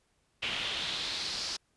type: noise with band-pass filter sweep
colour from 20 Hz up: brown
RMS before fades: -35 dBFS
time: 0.42-1.57 s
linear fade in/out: 10 ms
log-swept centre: 2900 to 5100 Hz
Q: 3.6
effects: pink hiss -73 dBFS RMS until 1.76 s + resampled to 24000 Hz